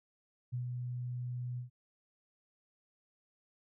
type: tone with ADSR envelope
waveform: sine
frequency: 123.47 Hz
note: B2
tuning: in tune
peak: -33 dBFS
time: 0.52-1.7 s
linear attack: 21 ms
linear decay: 110 ms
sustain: -3 dB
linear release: 120 ms
effects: none